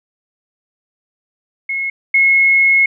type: tone pair in turn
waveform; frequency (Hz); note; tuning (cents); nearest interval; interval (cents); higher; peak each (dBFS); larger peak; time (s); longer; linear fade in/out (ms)
sine; 2172 / 2172; C#7 / C#7; -36 / -36; unison; 0; neither; -17 / -8; second; 1.69-1.9 / 2.14-2.86; second; 5
effects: none